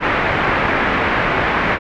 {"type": "low-pass noise", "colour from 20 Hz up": "white", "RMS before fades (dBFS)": -17, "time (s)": [0, 1.79], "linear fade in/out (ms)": 50, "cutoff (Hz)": 2100, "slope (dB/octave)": 24, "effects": []}